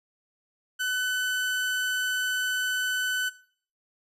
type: tone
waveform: 30% pulse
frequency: 1505 Hz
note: F#6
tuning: 29 cents sharp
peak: -23 dBFS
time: 0.79-3.3 s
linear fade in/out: 20 ms
effects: noise-tail reverb RT60 0.5 s tail -17 dB re dry + resampled to 32000 Hz